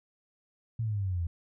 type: exponential sweep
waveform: sine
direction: down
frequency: 116.54 to 82.2 Hz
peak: -28 dBFS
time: 0.79-1.27 s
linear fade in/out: 5 ms
effects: none